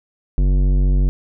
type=tone with tanh clipping; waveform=sine; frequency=47.23 Hz; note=F#1; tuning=36 cents sharp; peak=-14 dBFS; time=0.38-1.09 s; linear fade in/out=0 ms; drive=14 dB; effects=none